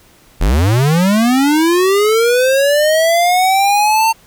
square linear sweep, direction up, 36.64 to 908 Hz, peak -10 dBFS, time 0.4-4.13 s, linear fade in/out 20 ms, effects pink hiss -47 dBFS RMS until 4.26 s

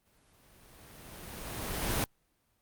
pink noise with exponential growth, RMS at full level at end -29 dBFS, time 0.06-2.04 s, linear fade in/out 1 ms, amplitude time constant 430 ms, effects pink hiss -74 dBFS RMS until 2.61 s + Opus 32 kbps

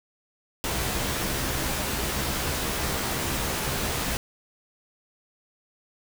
pink noise with comb filter, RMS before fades -28 dBFS, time 0.64-4.17 s, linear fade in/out 0 ms, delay 15 ms, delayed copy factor +0.5, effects none

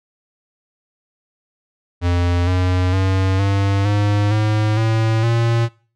square tone with pitch steps, 87.6 / 91.21 / 94.98 / 98.9 / 102.98 / 107.23 / 111.65 / 116.26 Hz, F2 / F#2 / F#2 / G2 / G#2 / A2 / A2 / A#2, +6 / -24 / +46 / +16 / -14 / -44 / +26 / -4 cents, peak -15 dBFS, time 2.01-5.69 s, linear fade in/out 50 ms, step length 460 ms, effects noise-tail reverb RT60 0.4 s tail -21 dB re dry + low-pass 5000 Hz 12 dB/octave

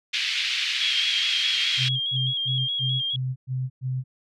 white band-pass noise, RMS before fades -26 dBFS, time 0.13-1.89 s, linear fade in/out 10 ms, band 2200 to 3800 Hz, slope 24 dB/octave
sine tone with vibrato, 3263 Hz, G#7, 31 cents flat, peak -24 dBFS, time 0.81-3.16 s, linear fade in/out 2 ms, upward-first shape square, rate 4.8 Hz, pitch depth 32 cents each way
sine tone bursts, 129.1 Hz, C3, 23 cents flat, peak -24 dBFS, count 7, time 1.77-4.04 s, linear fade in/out 50 ms, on 230 ms, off 110 ms
effects none

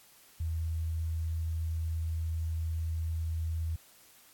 sine tone, 81.2 Hz, E2, 26 cents flat, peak -30 dBFS, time 0.4-3.76 s, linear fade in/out 5 ms, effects white hiss -59 dBFS RMS until 4.33 s + AAC 64 kbps

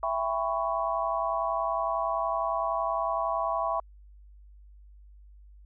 sine chord, C# half-diminished seventh, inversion first, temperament just, 665.2 / 798.3 / 997.9 / 1108.7 Hz, E5 / G5 / B5 / C#6, +16 / +31 / +18 / 0 cents, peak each -30 / -34 / -32 / -31 dBFS, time 0.03-3.8 s, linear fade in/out 2 ms, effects added 50 Hz sine -49 dBFS peak until 5.65 s

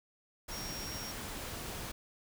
sine tone in noise, 5588 Hz, F8, in tune, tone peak -43 dBFS, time 0.51-1.12 s, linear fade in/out 10 ms, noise pink, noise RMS -42 dBFS, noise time 0.48-1.92 s, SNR -4 dB, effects none

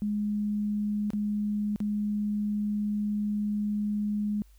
sine tone with dropouts, 208.3 Hz, G#3, 5 cents sharp, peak -26 dBFS, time 0.02-4.42 s, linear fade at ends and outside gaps 0 ms, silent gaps 1.104-1.134 / 1.76-1.803 s, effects added 50 Hz sine -53 dBFS peak until 4.58 s + white hiss -67 dBFS RMS until 4.58 s

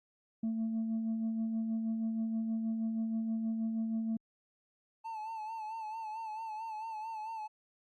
sine tone with tremolo, 224 Hz, A3, 31 cents sharp, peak -28 dBFS, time 0.43-4.17 s, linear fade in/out 5 ms, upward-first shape sine, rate 6.3 Hz, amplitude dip 40%
triangle tone with vibrato, 880 Hz, A5, in tune, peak -36 dBFS, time 5.04-7.48 s, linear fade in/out 20 ms, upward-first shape sine, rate 4.5 Hz, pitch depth 56 cents each way
effects tanh soft clip ceiling -29 dBFS + Opus 48 kbps

